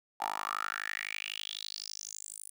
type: tone with high-pass filter sweep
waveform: 10% pulse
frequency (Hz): 51.91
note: G#1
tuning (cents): 0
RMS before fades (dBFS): -39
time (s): 0.2-2.5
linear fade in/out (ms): 10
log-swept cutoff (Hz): 840 to 10000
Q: 6.2
effects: none